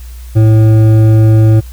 triangle tone with hard clipping, 109.9 Hz, A2, 2 cents flat, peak -5 dBFS, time 0.35-1.61 s, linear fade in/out 20 ms, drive 13 dB, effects added 60 Hz sine -25 dBFS peak until 1.72 s + white hiss -41 dBFS RMS until 1.72 s

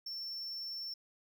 triangle tone, 5410 Hz, E8, 44 cents sharp, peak -38 dBFS, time 0.06-0.94 s, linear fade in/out 5 ms, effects none

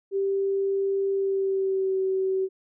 sine tone with pitch glide, 392 to 380.4 Hz, G4 to F#4, 0 to +48 cents, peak -22 dBFS, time 0.11-2.49 s, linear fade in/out 50 ms, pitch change -52 cents, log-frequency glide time 1.12-1.99 s, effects none

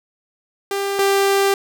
sawtooth tone pair in turn, 396.9 / 394.6 Hz, G4 / G4, +22 / +11 cents, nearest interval unison, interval 11 cents, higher first, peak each -16 / -10 dBFS, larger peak second, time 0.71-0.99 / 0.99-1.54 s, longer second, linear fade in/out 2 ms, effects none

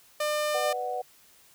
sawtooth tone, 600 Hz, D5, 37 cents sharp, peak -22 dBFS, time 0.2-0.73 s, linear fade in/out 5 ms
sine chord, B minor, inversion none, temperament just, 493.9 / 592.7 / 740.8 Hz, B4 / D5 / F#5, 0 / +16 / +2 cents, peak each -34 / -37 / -31 dBFS, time 0.54-1.02 s, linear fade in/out 10 ms
effects white hiss -58 dBFS RMS until 1.54 s

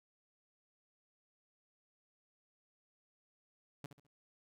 sawtooth tone with echo, 142.9 Hz, D3, 47 cents flat, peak -39 dBFS, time 3.84-3.86 s, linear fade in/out 2 ms, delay 69 ms, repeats 3, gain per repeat -10 dB, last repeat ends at 4.067 s, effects none

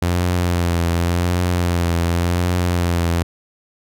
sawtooth tone with vibrato, 87 Hz, F2, 6 cents flat, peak -12 dBFS, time 0.02-3.23 s, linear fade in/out 5 ms, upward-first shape triangle, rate 0.89 Hz, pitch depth 47 cents each way, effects none

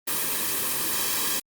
white noise with comb filter, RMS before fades -26 dBFS, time 0.07-1.4 s, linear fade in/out 10 ms, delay 1.4 ms, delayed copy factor -0.7, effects Opus 32 kbps

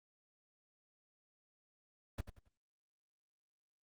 brown noise with echo, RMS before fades -38 dBFS, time 2.18-2.21 s, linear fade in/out 5 ms, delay 91 ms, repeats 3, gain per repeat -10 dB, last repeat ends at 2.483 s, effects Opus 24 kbps

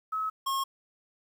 sine / square tone pair in turn, 1287 / 1082.2 Hz, E6 / C#6, -42 / -42 cents, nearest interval minor third, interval 300 cents, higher first, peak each -28 dBFS, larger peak neither, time 0.12-0.3 / 0.46-0.64 s, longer neither, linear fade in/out 10 ms, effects 10-bit

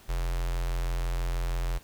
square tone with notch filter, 43.1 Hz, F1, 22 cents flat, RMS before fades -29 dBFS, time 0.08-1.79 s, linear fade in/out 20 ms, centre 230 Hz, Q 0.69, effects pink hiss -55 dBFS RMS until 1.83 s

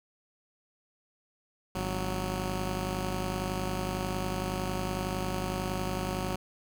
10% pulse tone pair together, 50.93 / 185 Hz, G#1 / F#3, -33 / 0 cents, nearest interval octave + minor seventh, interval 2233 cents, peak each -25 dBFS, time 1.75-6.36 s, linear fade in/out 5 ms, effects none

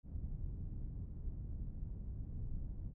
pink low-pass noise, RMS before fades -43 dBFS, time 0.03-2.94 s, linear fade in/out 50 ms, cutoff 120 Hz, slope 12 dB/octave, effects none

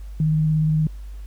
sine tone with vibrato, 155.56 Hz, D#3, in tune, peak -16 dBFS, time 0.2-0.87 s, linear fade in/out 2 ms, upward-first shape sine, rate 17 Hz, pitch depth 18 cents each way, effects added 50 Hz sine -32 dBFS peak until 1.26 s + pink hiss -56 dBFS RMS until 1.26 s

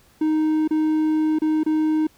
triangle tone with dropouts, 311.1 Hz, D#4, in tune, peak -15 dBFS, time 0.21-2.07 s, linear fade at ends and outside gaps 5 ms, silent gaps 0.677-0.708 / 1.388-1.418 / 1.634-1.662 s, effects pink hiss -56 dBFS RMS until 2.17 s

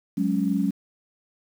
sine chord, F# suspended second, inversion none, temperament just, 185 / 208.1 / 277.5 Hz, F#3 / G#3 / C#4, 0 / +4 / +2 cents, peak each -25 dBFS, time 0.17-0.71 s, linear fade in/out 10 ms, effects 8-bit

